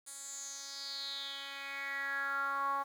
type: tone with band-pass filter sweep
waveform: 10% pulse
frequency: 277.2 Hz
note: C#4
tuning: in tune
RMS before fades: -39 dBFS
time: 0.06-2.84 s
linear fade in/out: 20 ms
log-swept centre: 9000 to 980 Hz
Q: 5.8
effects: 10-bit